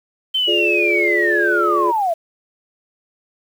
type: linear sweep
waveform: sine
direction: down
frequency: 3107 to 638 Hz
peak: -15 dBFS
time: 0.34-2.14 s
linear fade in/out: 10 ms
type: chord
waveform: sine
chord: D diminished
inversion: first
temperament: equal with one note detuned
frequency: 349.2 / 424.8 / 587.3 Hz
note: F4 / Ab4 / D5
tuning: 0 / +39 / 0 cents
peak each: -19 / -21 / -23 dBFS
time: 0.47-1.92 s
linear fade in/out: 20 ms
effects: tanh soft clip ceiling -4 dBFS + 7-bit